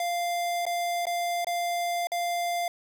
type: tone with dropouts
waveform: square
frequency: 696 Hz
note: F5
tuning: 6 cents flat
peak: -27 dBFS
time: 0-2.68 s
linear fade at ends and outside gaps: 2 ms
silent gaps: 0.654-0.665 / 1.055-1.068 / 1.446-1.469 / 2.071-2.118 s
effects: none